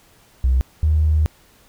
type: tone pair in turn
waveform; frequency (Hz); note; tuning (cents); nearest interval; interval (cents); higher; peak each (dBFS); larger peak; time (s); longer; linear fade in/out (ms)
triangle; 64 / 77.33; C2 / D#2; -38 / -10; minor third; 328; second; -9; neither; 0.44-0.61 / 0.83-1.26; second; 0
effects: tanh soft clip ceiling -11 dBFS + pink hiss -53 dBFS RMS until 1.68 s